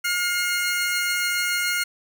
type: tone pair together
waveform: sawtooth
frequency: 1423 / 2138 Hz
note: F6 / C7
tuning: +32 / +37 cents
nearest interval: perfect fifth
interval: 705 cents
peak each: -21 dBFS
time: 0.04-1.84 s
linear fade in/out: 10 ms
effects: none